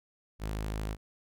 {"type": "tone", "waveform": "sawtooth", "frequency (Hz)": 52.9, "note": "G#1", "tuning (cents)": 33, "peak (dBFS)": -29, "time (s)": [0.39, 0.97], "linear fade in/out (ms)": 50, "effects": []}